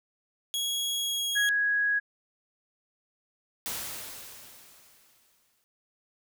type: tone with pitch glide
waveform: sawtooth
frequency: 3322 to 3293 Hz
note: G#7 to G#7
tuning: 0 to -15 cents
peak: -25 dBFS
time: 0.54-1.49 s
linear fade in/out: 0 ms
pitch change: -15 cents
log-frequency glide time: 0.95-1.35 s
type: tone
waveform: sine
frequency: 1661.2 Hz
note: G#6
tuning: in tune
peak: -23 dBFS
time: 1.35-2 s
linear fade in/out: 20 ms
type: noise with exponential decay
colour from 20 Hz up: white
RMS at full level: -33 dBFS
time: 3.66-5.64 s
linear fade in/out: 0 ms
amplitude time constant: 430 ms
effects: none